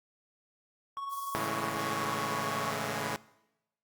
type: tone with tremolo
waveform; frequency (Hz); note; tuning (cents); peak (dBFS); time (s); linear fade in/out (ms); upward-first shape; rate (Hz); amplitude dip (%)
triangle; 1108.7; C#6; 0; -31; 0.97-2.71; 0; sine; 20; 45
type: high-pass noise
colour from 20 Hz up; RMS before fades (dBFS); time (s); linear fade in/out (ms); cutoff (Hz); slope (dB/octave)
white; -46; 1.09-1.5; 50; 4500; 48
type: chord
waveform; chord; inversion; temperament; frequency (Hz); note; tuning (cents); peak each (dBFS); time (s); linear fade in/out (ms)
5% pulse; A major seventh; none; equal with one note detuned; 110 / 140.85 / 164.81 / 207.7; A2 / C#3 / E3 / G#3; 0 / +28 / 0 / 0; -26 / -26 / -27 / -27; 1.35-3.16; 0
effects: noise-tail reverb RT60 0.9 s tail -21 dB re dry + Opus 48 kbps